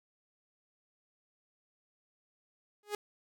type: tone with exponential growth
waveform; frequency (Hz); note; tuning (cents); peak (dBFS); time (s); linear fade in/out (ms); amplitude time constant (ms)
sawtooth; 415.3; G#4; 0; -26; 2.83-2.95; 2; 24
effects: none